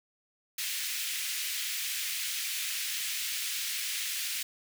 pink high-pass noise, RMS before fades -34 dBFS, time 0.58-4.43 s, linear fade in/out 5 ms, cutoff 2100 Hz, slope 24 dB/octave, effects none

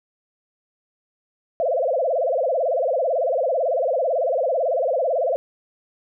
sine tone with vibrato, 587.3 Hz, D5, in tune, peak -18 dBFS, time 1.6-5.36 s, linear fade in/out 0 ms, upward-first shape sine, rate 18 Hz, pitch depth 280 cents each way, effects none

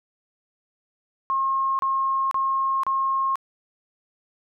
sine tone bursts, 1075 Hz, C6, 47 cents sharp, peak -20 dBFS, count 4, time 1.3-3.356 s, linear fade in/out 0 ms, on 490 ms, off 32 ms, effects none

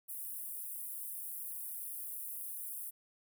pink high-pass noise, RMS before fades -43 dBFS, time 0.08-2.91 s, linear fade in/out 20 ms, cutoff 9800 Hz, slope 48 dB/octave, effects none

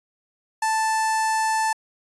sawtooth tone with notch filter, 880 Hz, A5, in tune, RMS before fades -22 dBFS, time 0.62-1.73 s, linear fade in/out 5 ms, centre 3300 Hz, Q 1, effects resampled to 24000 Hz

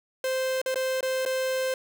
45% pulse tone with dropouts, 521 Hz, C5, 7 cents flat, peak -25 dBFS, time 0.24-1.74 s, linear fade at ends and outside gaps 2 ms, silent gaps 0.616-0.66 / 0.744-0.757 / 1.008-1.028 / 1.252-1.26 s, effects none

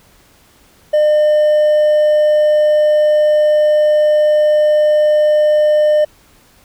triangle tone with hard clipping, 604 Hz, D5, 48 cents sharp, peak -9 dBFS, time 0.93-6.05 s, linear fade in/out 10 ms, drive 5 dB, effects pink hiss -49 dBFS RMS until 6.64 s

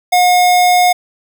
square tone, 720 Hz, F#5, 47 cents flat, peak -8 dBFS, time 0.12-0.93 s, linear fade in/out 10 ms, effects none

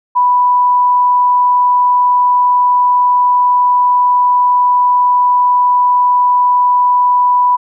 sine tone, 987.8 Hz, B5, in tune, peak -7 dBFS, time 0.15-7.57 s, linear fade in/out 20 ms, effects none

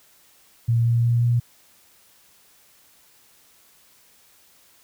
sine tone with pitch steps, 116.6 / 117.61 / 118.64 / 119.67 Hz, A#2 / A#2 / A#2 / A#2, +1 / +16 / +31 / +46 cents, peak -16 dBFS, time 0.68-1.4 s, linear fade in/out 10 ms, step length 180 ms, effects white hiss -56 dBFS RMS until 4.83 s

